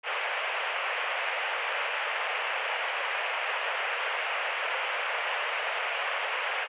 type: band-pass noise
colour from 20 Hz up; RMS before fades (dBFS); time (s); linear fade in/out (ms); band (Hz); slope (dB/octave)
white; -31; 0.03-6.68; 50; 480 to 2900; 48
effects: resampled to 8000 Hz